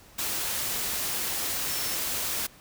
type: tone in noise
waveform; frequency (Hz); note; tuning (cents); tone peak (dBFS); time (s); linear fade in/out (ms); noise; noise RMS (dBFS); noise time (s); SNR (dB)
sine; 5410; E8; +44; -37; 1.69-1.96; 10; white; -30; 0.18-2.47; -10
effects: pink hiss -53 dBFS RMS until 2.6 s